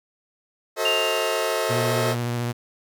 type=chord; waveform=sawtooth; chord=F# diminished seventh; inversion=none; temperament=just; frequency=370 / 444 / 532.8 / 639.4 Hz; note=F#4 / A4 / C5 / Eb5; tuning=0 / +16 / +31 / +47 cents; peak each=-28 / -23 / -24 / -22 dBFS; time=0.76-2.16 s; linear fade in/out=50 ms
type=tone with exponential decay; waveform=sine; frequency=2794 Hz; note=F7; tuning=in tune; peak=-19 dBFS; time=0.85-2.28 s; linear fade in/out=5 ms; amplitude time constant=310 ms
type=tone with vibrato; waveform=sawtooth; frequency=120 Hz; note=B2; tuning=49 cents flat; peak=-20 dBFS; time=1.69-2.53 s; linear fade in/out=20 ms; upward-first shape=triangle; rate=14 Hz; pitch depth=25 cents each way
effects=none